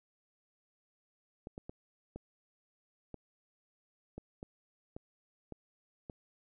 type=clicks; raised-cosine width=2 ms; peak=-30 dBFS; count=10; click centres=1.471 / 1.579 / 1.695 / 2.16 / 3.143 / 4.18 / 4.429 / 4.965 / 5.523 / 6.098 s; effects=none